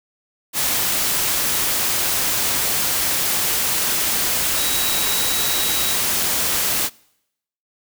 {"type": "tone in noise", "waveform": "sine", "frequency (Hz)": 3866, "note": "B7", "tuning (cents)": -38, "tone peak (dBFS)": -26, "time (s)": [4.55, 5.98], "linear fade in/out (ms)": 50, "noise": "white", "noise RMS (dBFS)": -20, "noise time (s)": [0.53, 6.9], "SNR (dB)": -9, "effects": ["noise-tail reverb RT60 0.8 s tail -25 dB re dry"]}